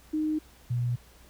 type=tone pair in turn; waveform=sine; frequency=308.7 / 121.49 Hz; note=D#4 / B2; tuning=-14 / -28 cents; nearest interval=octave + major third; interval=1614 cents; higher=first; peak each=-25 / -25 dBFS; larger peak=neither; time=0.13-0.39 / 0.7-0.96 s; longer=neither; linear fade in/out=10 ms; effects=added 60 Hz sine -55 dBFS peak until 1.29 s + pink hiss -57 dBFS RMS until 1.29 s